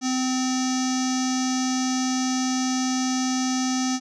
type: tone with low-pass filter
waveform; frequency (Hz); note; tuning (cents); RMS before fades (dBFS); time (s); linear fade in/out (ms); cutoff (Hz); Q
square; 257.5; C4; -28; -24; 0.01-4; 50; 6000; 7.4
effects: none